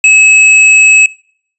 square tone, 2580 Hz, E7, 38 cents flat, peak -3 dBFS, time 0.04-1.06 s, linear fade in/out 2 ms, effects noise-tail reverb RT60 0.6 s tail -24 dB re dry + resampled to 24000 Hz

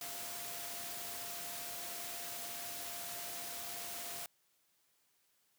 sine tone in noise, 695 Hz, F5, 9 cents flat, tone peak -52 dBFS, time 0.01-4.26 s, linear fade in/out 2 ms, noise white, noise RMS -44 dBFS, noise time 0.01-4.26 s, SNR -11 dB, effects white hiss -75 dBFS RMS until 5.58 s + high-pass 80 Hz 12 dB/octave

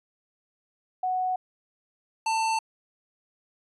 sine / square tone pair in turn, 740 / 891.1 Hz, F#5 / A5, 0 / +22 cents, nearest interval minor third, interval 322 cents, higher second, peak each -24 dBFS, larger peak neither, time 1.03-1.36 / 2.26-2.59 s, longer neither, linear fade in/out 5 ms, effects resampled to 24000 Hz

